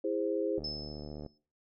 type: chord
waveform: sine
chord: E augmented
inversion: none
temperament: equal with one note detuned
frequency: 329.6 / 408.9 / 523.3 Hz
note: E4 / G#4 / B#4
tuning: 0 / -27 / 0 cents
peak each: -34 dBFS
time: 0.04-0.59 s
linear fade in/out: 5 ms
type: click train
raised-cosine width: 2 ms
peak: -30 dBFS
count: 52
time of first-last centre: 0.58-1.263 s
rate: 74.7 Hz
type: tone with exponential decay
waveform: sine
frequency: 5230 Hz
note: E8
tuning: 15 cents flat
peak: -33 dBFS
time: 0.64-1.38 s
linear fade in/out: 5 ms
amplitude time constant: 160 ms
effects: noise-tail reverb RT60 0.4 s tail -21 dB re dry